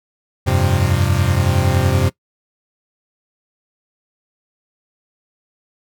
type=chord; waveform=40% pulse; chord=F suspended second; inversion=none; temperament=equal; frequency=87.31 / 98 / 130.81 Hz; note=F2 / G2 / C3; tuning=0 / 0 / 0 cents; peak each=-17 dBFS; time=0.46-2.1 s; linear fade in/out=20 ms; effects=noise-tail reverb RT60 0.1 s tail -20 dB re dry